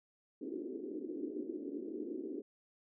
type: band-pass noise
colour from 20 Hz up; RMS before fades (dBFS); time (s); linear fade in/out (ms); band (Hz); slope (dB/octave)
white; -42; 0.41-2.42; 10; 260 to 390; 48
effects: none